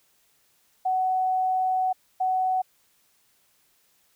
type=tone bursts at uneven times; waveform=sine; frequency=747 Hz; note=F#5; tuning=16 cents sharp; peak=-21 dBFS; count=2; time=0.85-1.93 / 2.2-2.62 s; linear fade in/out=10 ms; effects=white hiss -65 dBFS RMS until 4.15 s